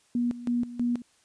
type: tone with tremolo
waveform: sine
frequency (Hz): 240.9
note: B3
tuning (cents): -43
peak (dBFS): -23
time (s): 0.15-1.02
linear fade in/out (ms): 2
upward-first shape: square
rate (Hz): 3.1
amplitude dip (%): 80
effects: white hiss -64 dBFS RMS until 1.24 s + resampled to 22050 Hz